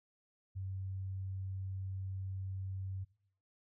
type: tone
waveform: sine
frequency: 95.4 Hz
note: G2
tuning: 47 cents flat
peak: -38 dBFS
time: 0.55-3.05 s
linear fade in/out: 20 ms
effects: noise-tail reverb RT60 0.6 s tail -20 dB re dry